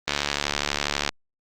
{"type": "click train", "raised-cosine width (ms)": 0.2, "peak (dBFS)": -5, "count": 74, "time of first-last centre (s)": [0.08, 1.091], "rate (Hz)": 72.2, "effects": ["Opus 24 kbps"]}